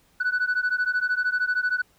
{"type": "beating tone pair", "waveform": "sine", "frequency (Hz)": [1480, 1493], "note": ["F#6", "F#6"], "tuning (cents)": [0, 15], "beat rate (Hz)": 13, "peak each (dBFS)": -23, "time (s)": [0.2, 1.82], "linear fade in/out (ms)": 10, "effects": ["tanh soft clip ceiling -18 dBFS", "pink hiss -62 dBFS RMS until 1.98 s"]}